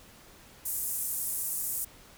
white band-pass noise, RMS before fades -33 dBFS, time 0.65-1.85 s, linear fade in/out 10 ms, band 8200 to 15000 Hz, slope 24 dB/octave, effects pink hiss -54 dBFS RMS until 2.17 s

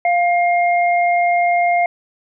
sine tone pair together, 698.5 / 2127 Hz, F5 / C7, 0 / +28 cents, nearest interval octave + perfect fifth, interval 1928 cents, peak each -13 / -20 dBFS, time 0.05-1.86 s, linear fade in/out 2 ms, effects none

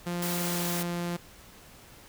sawtooth tone with pitch glide, 174.61 to 173.5 Hz, F3 to F3, 0 to -11 cents, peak -26 dBFS, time 0.06-1.17 s, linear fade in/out 10 ms, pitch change -11 cents, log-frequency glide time 0.42-0.89 s
white high-pass noise, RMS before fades -34 dBFS, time 0.22-0.83 s, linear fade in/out 5 ms, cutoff 200 Hz, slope 48 dB/octave
effects pink hiss -52 dBFS RMS until 2.08 s

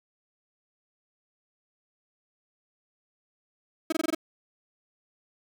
35% pulse tone bursts, 320.4 Hz, E4, 49 cents flat, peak -22 dBFS, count 6, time 3.9-4.149 s, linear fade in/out 5 ms, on 24 ms, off 21 ms, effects 10-bit

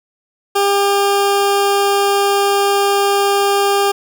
20% pulse tone, 400.5 Hz, G4, 37 cents sharp, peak -7 dBFS, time 0.55-3.92 s, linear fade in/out 10 ms, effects 8-bit

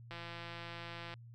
click train, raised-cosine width 0.3 ms, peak -30 dBFS, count 176, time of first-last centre 0.11-1.139 s, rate 170 Hz, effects added 117 Hz sine -51 dBFS peak until 1.34 s

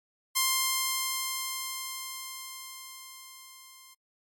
5% pulse tone with level ramp, 1052 Hz, C6, 9 cents sharp, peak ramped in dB -11 to -39 dBFS, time 0.35-3.95 s, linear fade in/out 20 ms, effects noise-tail reverb RT60 0.1 s tail -26 dB re dry + MP3 96 kbps

